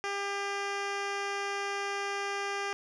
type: tone with low-pass filter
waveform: 10% pulse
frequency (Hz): 400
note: G4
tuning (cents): +35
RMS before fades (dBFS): -34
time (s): 0.04-2.73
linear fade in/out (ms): 0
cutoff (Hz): 5400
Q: 0.93
effects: none